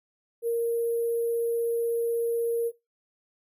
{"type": "tone with sample-and-hold", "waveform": "sine", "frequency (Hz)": 466.2, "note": "A#4", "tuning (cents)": 0, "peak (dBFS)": -23, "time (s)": [0.42, 2.72], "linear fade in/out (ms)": 50, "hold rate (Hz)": 11025, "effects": ["noise-tail reverb RT60 0.2 s tail -19 dB re dry"]}